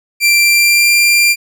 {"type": "tone with pitch glide", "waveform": "sawtooth", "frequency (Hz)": [2358, 2380], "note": ["D7", "D7"], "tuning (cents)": [6, 22], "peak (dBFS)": -4, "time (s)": [0.2, 1.36], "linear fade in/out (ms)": 50, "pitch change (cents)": 16, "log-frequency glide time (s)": [0.41, 0.9], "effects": []}